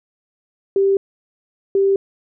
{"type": "tone bursts at uneven times", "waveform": "sine", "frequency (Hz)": 392, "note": "G4", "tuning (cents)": 0, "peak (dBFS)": -12, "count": 2, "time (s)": [[0.76, 0.97], [1.75, 1.96]], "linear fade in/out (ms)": 2, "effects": []}